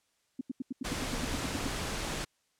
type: tone bursts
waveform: sine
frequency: 259.6 Hz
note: C4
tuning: 13 cents flat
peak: -31 dBFS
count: 13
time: 0.39-1.671 s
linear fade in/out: 5 ms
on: 21 ms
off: 84 ms
type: noise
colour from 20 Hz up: pink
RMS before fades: -35 dBFS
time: 0.84-2.25 s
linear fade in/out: 10 ms
effects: white hiss -74 dBFS RMS until 2.59 s + low-pass 9000 Hz 12 dB/octave